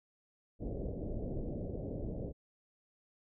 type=low-pass noise; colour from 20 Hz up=pink; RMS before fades=-39 dBFS; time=0.59-2.33 s; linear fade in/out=50 ms; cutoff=610 Hz; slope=48 dB/octave; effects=none